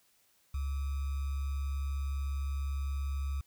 sine tone with sample-and-hold, 69.3 Hz, C#2, in tune, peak -31 dBFS, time 0.54-3.41 s, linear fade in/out 5 ms, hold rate 1225 Hz, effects white hiss -69 dBFS RMS until 3.46 s

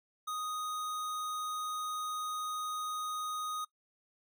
square tone, 1244.5 Hz, D#6, in tune, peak -36 dBFS, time 0.27-3.65 s, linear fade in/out 10 ms, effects noise-tail reverb RT60 0.1 s tail -21 dB re dry

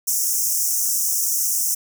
pink high-pass noise, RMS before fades -21 dBFS, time 0.07-1.75 s, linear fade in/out 10 ms, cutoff 5500 Hz, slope 96 dB/octave, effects none

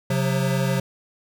square tone cluster, 133 / 181.8 / 534 Hz, C3 / F#3 / C5, +29 / -30 / +35 cents, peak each -23 / -25 / -30 dBFS, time 0.1-0.8 s, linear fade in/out 5 ms, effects none

